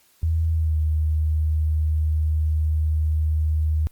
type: tone with pitch glide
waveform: sine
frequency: 81 to 77.61 Hz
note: E2 to D#2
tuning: -30 to -4 cents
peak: -18 dBFS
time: 0.23-3.87 s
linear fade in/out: 0 ms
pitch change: -74 cents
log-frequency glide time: 0.53-0.77 s
effects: white hiss -59 dBFS RMS until 3.91 s + Opus 48 kbps